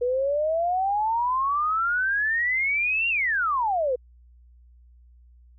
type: exponential two-way sweep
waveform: sine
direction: up then down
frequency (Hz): 480 to 2794 to 480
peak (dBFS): -21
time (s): 0.01-3.96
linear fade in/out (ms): 10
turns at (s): 3.09
effects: added 60 Hz sine -50 dBFS peak until 5.58 s